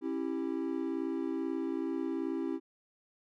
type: chord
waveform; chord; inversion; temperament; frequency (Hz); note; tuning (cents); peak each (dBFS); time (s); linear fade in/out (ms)
triangle; C# diminished; none; equal with one note detuned; 271.2 / 329.6 / 392; C#4 / E4 / G4; -38 / 0 / 0; -34 / -33 / -37; 0.01-2.6; 50
effects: none